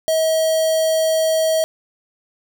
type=tone with notch filter; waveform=square; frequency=640 Hz; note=D#5; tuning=49 cents sharp; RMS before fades=-17 dBFS; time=0.08-1.64 s; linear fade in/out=0 ms; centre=2100 Hz; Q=1.4; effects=none